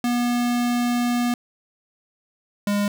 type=tone pair in turn; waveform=square; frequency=241.9 / 204.2 Hz; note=B3 / G#3; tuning=-36 / -29 cents; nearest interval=minor third; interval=293 cents; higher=first; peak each=-20 dBFS; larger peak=neither; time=0.04-1.34 / 2.67-2.88 s; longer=first; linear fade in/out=2 ms; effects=none

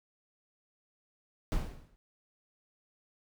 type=noise with exponential decay; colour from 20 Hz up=brown; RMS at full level=-27 dBFS; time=1.52-1.96 s; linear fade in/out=0 ms; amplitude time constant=95 ms; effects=none

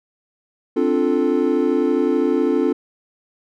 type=chord; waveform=triangle; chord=D minor seventh; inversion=third; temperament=equal; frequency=261.6 / 293.7 / 349.2 / 440 Hz; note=C4 / D4 / F4 / A4; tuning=0 / 0 / 0 / 0 cents; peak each=-19 dBFS; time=0.76-2.73 s; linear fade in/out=10 ms; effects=none

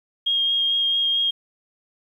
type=tone with vibrato; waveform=sine; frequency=3243 Hz; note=G#7; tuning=42 cents flat; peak=-18 dBFS; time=0.26-1.31 s; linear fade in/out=10 ms; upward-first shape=sine; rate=4.5 Hz; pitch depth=11 cents each way; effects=9-bit

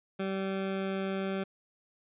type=tone; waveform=20% pulse; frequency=192.9 Hz; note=G3; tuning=28 cents flat; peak=-26 dBFS; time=0.19-1.44 s; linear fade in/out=10 ms; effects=resampled to 8000 Hz

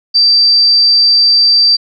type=tone; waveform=sine; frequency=4673 Hz; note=D8; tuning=9 cents flat; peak=-5 dBFS; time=0.14-1.77 s; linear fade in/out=20 ms; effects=none

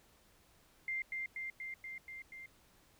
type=tone with echo; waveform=sine; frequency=2097 Hz; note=C7; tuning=3 cents sharp; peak=-35 dBFS; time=0.88-1.02 s; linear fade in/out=2 ms; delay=240 ms; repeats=6; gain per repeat=-2 dB; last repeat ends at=2.46 s; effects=pink hiss -67 dBFS RMS until 2.99 s

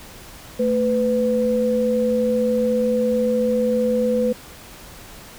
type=tone pair together; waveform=sine; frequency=222.7 / 499.9 Hz; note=A3 / B4; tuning=+21 / +21 cents; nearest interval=octave + major second; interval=1400 cents; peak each=-21 / -18 dBFS; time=0.59-4.33 s; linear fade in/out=10 ms; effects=pink hiss -41 dBFS RMS until 5.38 s

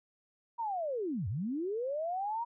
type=linear two-way sweep; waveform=sine; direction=down then up; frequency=959 to 84.8 to 959 Hz; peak=-32 dBFS; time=0.58-2.45 s; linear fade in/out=20 ms; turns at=1.28 s; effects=none

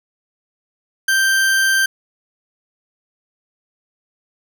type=tone; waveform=40% pulse; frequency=1569 Hz; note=G6; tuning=1 cent sharp; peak=-12 dBFS; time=1.08-1.86 s; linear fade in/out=5 ms; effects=none

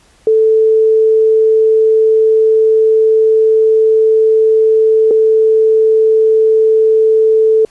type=tone pair in turn; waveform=sine; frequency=440 / 440 Hz; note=A4 / A4; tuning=0 / 0 cents; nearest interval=unison; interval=0 cents; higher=neither; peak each=-6 dBFS; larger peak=neither; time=0.27-5.11 / 5.11-7.65 s; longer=first; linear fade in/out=2 ms; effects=pink hiss -49 dBFS RMS until 7.7 s + resampled to 24000 Hz

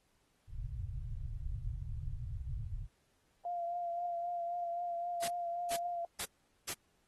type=low-pass noise; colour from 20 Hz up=pink; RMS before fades=-40 dBFS; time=0.47-2.88 s; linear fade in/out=50 ms; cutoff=140 Hz; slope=96 dB/octave
type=tone with vibrato; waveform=sine; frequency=694 Hz; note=F5; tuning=11 cents flat; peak=-35 dBFS; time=3.45-6.05 s; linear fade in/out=2 ms; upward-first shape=triangle; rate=3.8 Hz; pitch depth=31 cents each way
type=noise bursts; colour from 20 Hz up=white; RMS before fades=-38 dBFS; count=4; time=5.22-6.736 s; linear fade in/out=10 ms; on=64 ms; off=420 ms
effects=pink hiss -75 dBFS RMS until 7.07 s + AAC 32 kbps

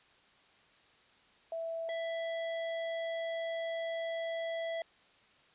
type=tone pair in turn; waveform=sine / square; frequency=659.3 / 661.6 Hz; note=E5 / E5; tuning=0 / +6 cents; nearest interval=unison; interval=6 cents; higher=second; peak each=-35 / -35 dBFS; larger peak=neither; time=1.52-1.89 / 1.89-4.82 s; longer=second; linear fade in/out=2 ms; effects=white hiss -64 dBFS RMS until 5.54 s + resampled to 8000 Hz

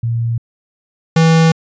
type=tone pair in turn; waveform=sine / square; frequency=116.3 / 162.67 Hz; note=A#2 / E3; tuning=-4 / -23 cents; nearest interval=tritone; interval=581 cents; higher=second; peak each=-14 / -8 dBFS; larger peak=second; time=0.03-0.38 / 1.16-1.52 s; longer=second; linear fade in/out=5 ms; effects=resampled to 16000 Hz

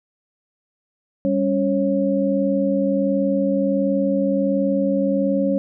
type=tone cluster; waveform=sine; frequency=197.7 / 279.1 / 547 Hz; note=G3 / C#4 / C#5; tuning=+15 / +12 / -23 cents; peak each=-21 dBFS; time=1.25-5.58 s; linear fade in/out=0 ms; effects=none

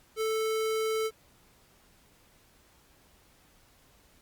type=tone; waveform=square; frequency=440 Hz; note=A4; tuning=in tune; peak=-28 dBFS; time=0.16-1.11 s; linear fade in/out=50 ms; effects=pink hiss -62 dBFS RMS until 4.21 s + Opus 48 kbps

